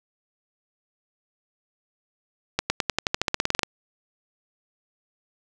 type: accelerating click train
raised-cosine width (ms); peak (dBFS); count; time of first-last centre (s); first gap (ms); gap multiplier
0.2; -4; 16; 2.59-3.632; 110; 0.93
effects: none